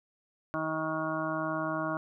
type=harmonic tone; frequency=158.3 Hz; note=D#3; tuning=30 cents sharp; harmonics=1 / 2 / 4 / 5 / 6 / 7 / 8 / 9; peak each=-40 / -35 / -35 / -44 / -43 / -36 / -44 / -38 dBFS; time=0.54-1.97 s; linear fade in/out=0 ms; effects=none